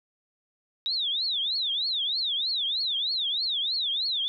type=tone with vibrato; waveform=sine; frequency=3729 Hz; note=A#7; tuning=in tune; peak=-25 dBFS; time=0.86-4.28 s; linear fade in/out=0 ms; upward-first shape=triangle; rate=3.2 Hz; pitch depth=300 cents each way; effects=none